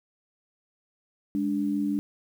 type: tone pair together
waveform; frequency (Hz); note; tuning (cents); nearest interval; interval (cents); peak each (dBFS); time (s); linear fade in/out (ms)
sine; 205.5 / 291.6; G#3 / D4; -18 / -12; tritone; 606; -28 / -26; 1.35-1.99; 0
effects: 9-bit